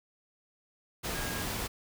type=tone in noise; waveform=sine; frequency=1633 Hz; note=G#6; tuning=30 cents flat; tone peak=-41 dBFS; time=1.14-1.44 s; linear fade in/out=20 ms; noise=pink; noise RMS=-35 dBFS; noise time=1.03-1.68 s; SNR=-9 dB; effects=none